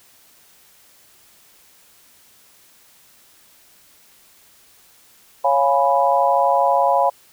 sine chord, C# dominant seventh, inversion none, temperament equal, 554.4 / 698.5 / 830.6 / 987.8 Hz, C#5 / E#5 / G#5 / B5, 0 / 0 / 0 / 0 cents, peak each -19 dBFS, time 5.44-7.1 s, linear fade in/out 10 ms, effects white hiss -52 dBFS RMS until 7.32 s

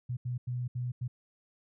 sine tone bursts at uneven times, 123.6 Hz, B2, 2 cents sharp, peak -31 dBFS, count 5, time 0.09-0.17 / 0.25-0.38 / 0.47-0.68 / 0.75-0.92 / 1.01-1.08 s, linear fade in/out 10 ms, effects none

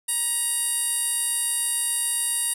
15% pulse tone with band-pass filter, 947 Hz, A#5, 27 cents sharp, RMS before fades -25 dBFS, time 0.08-2.54 s, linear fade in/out 10 ms, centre 10000 Hz, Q 3.6, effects none

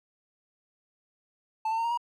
triangle tone with pitch steps, 880 / 898 / 916.3 / 935 / 954.1 Hz, A5 / A5 / A#5 / A#5 / A#5, 0 / +35 / -30 / +5 / +40 cents, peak -24 dBFS, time 1.65-1.975 s, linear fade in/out 5 ms, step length 65 ms, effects none

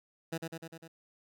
15% pulse tone with echo, 164 Hz, E3, 9 cents flat, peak -27 dBFS, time 0.32-0.38 s, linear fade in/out 10 ms, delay 100 ms, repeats 5, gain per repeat -3 dB, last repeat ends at 0.88 s, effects none

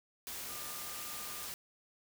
sine tone in noise, 1206 Hz, D6, 46 cents sharp, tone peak -52 dBFS, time 0.49-1.46 s, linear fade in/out 0 ms, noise white, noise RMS -43 dBFS, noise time 0.27-1.54 s, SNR -12 dB, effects none

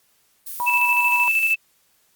violet noise, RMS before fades -32 dBFS, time 0.46-1.54 s, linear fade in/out 10 ms
sine tone, 970 Hz, B5, 31 cents flat, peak -21 dBFS, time 0.6-1.28 s, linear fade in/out 0 ms
sine tone with tremolo, 2637 Hz, E7, in tune, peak -15 dBFS, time 0.66-1.56 s, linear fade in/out 20 ms, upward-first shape square, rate 13 Hz, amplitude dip 40%
effects white hiss -62 dBFS RMS until 2.15 s + Opus 48 kbps

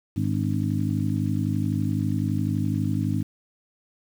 harmonic tone with a mistuned harmonic, 51.91 Hz, G#1, in tune, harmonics 2 / 3 / 4 / 5 / 6, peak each -26 / -28 / -29 / -30 / -31 dBFS, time 0.16-3.23 s, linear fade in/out 10 ms, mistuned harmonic 6, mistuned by -61 cents, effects 8-bit

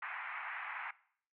white band-pass noise, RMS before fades -43 dBFS, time 0.02-0.91 s, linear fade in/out 5 ms, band 800 to 2300 Hz, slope 48 dB/octave, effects noise-tail reverb RT60 0.6 s tail -20 dB re dry

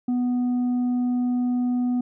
triangle tone with tanh clipping, 246.9 Hz, B3, in tune, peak -21 dBFS, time 0.08-2.01 s, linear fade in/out 5 ms, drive 8 dB, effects none

